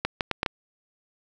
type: clicks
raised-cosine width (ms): 0.3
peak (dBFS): -8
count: 5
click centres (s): 0.05 / 0.208 / 0.313 / 0.431 / 0.462
effects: none